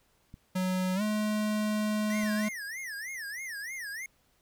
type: clicks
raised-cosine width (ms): 5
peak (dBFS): -33 / -40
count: 2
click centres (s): 0.341 / 2.235
type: tone with pitch glide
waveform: square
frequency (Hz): 185 to 212.5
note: F#3 to G#3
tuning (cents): 0 to +40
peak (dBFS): -28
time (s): 0.55-2.49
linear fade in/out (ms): 10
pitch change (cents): +240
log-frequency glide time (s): 0.95-1.02
type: tone with vibrato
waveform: square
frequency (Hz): 1864.7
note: A#6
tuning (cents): 0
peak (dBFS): -37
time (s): 2.1-4.06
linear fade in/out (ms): 2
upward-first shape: sine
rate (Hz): 3.2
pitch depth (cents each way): 250
effects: pink hiss -69 dBFS RMS until 4.41 s